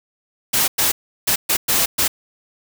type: noise bursts at uneven times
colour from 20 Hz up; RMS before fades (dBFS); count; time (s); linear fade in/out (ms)
white; -17; 6; 0.53-0.68 / 0.78-0.92 / 1.27-1.36 / 1.49-1.57 / 1.68-1.86 / 1.98-2.08; 10
effects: none